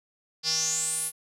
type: tone with band-pass filter sweep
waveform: square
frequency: 160 Hz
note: D#3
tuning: 49 cents sharp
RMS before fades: -28 dBFS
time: 0.43-1.12 s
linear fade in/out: 50 ms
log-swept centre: 4800 to 11000 Hz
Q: 8.1
effects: none